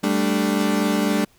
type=chord; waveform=35% pulse; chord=G suspended second; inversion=none; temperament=equal; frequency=196 / 220 / 293.7 Hz; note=G3 / A3 / D4; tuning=0 / 0 / 0 cents; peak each=-21 dBFS; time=0.03-1.25 s; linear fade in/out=10 ms; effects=pink hiss -57 dBFS RMS until 1.38 s